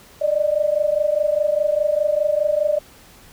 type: tone pair together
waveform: sine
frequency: 587.3 / 612.2 Hz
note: D5 / D#5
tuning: 0 / -28 cents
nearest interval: minor second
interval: 72 cents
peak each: -19 dBFS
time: 0.21-2.79 s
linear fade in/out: 10 ms
effects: pink hiss -47 dBFS RMS until 3.32 s